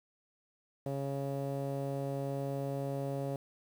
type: tone with low-pass filter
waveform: sawtooth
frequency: 138.4 Hz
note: C#3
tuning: 2 cents flat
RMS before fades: -36 dBFS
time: 0.86-3.36 s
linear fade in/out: 2 ms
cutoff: 600 Hz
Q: 3.4
effects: 9-bit